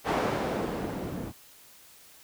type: noise with low-pass filter sweep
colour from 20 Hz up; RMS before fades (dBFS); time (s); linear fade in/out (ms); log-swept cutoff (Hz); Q
blue; -31; 0.04-1.33; 50; 690 to 210; 0.81
effects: white hiss -54 dBFS RMS until 2.23 s